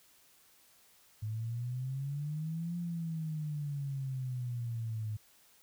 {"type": "exponential two-way sweep", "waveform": "sine", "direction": "up then down", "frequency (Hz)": [106.2, 174.61, 106.2], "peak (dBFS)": -34, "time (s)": [1.22, 5.17], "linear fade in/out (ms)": 10, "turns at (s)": 2.77, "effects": ["white hiss -64 dBFS RMS until 5.62 s"]}